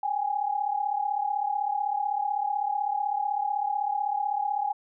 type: tone pair together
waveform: sine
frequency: 796.1 / 832 Hz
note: G5 / G#5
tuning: +27 / +3 cents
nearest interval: minor second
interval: 76 cents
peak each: -29 / -27 dBFS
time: 0.03-4.73 s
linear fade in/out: 5 ms
effects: none